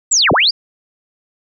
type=linear two-way sweep; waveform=sine; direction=down then up; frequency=7940 to 69.3 to 5050 Hz; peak=-9 dBFS; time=0.11-0.51 s; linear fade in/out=10 ms; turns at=0.32 s; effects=none